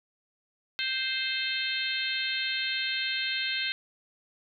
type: harmonic tone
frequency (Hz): 523.3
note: C5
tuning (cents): 0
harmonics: 3 / 4 / 5 / 6 / 7 / 8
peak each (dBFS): -35 / -35 / -35 / -35 / -35 / -35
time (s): 0.79-3.72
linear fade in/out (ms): 0
effects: none